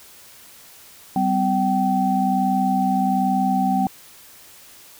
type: tone cluster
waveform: sine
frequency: 193.6 / 254.8 / 770 Hz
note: G3 / C4 / G5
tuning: -21 / -46 / -31 cents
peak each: -21 / -23 / -20 dBFS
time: 1.16-3.87 s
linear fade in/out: 2 ms
effects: white hiss -46 dBFS RMS until 4.99 s